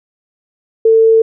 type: tone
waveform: sine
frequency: 448 Hz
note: A4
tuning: 31 cents sharp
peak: -5 dBFS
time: 0.85-1.22 s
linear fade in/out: 5 ms
effects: none